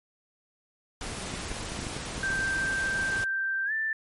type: noise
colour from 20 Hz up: pink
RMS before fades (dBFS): -36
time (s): 1.01-3.24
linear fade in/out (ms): 0
type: clicks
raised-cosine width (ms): 3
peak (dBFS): -24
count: 11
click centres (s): 1.339 / 1.516 / 1.627 / 1.72 / 1.791 / 1.829 / 1.868 / 1.966 / 2.18 / 2.303 / 2.392
type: tone with pitch glide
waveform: sine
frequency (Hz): 1568 to 1770.2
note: G6 to A6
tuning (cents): 0 to +10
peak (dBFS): -26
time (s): 2.23-3.93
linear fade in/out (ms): 2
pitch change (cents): +210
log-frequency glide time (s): 3.65-3.72
effects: MP3 48 kbps